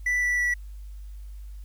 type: tone with pitch steps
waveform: triangle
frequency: 1975.5 / 1963 / 1950.6 Hz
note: B6 / B6 / B6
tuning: 0 / -11 / -22 cents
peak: -20 dBFS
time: 0.06-0.54 s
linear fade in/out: 5 ms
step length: 160 ms
effects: added 50 Hz sine -37 dBFS peak until 1.64 s + white hiss -63 dBFS RMS until 1.64 s